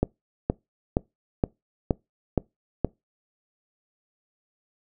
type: click train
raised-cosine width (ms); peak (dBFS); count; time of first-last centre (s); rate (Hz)
2; -7; 7; 0.03-2.847; 2.13
effects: noise-tail reverb RT60 0.2 s tail -24 dB re dry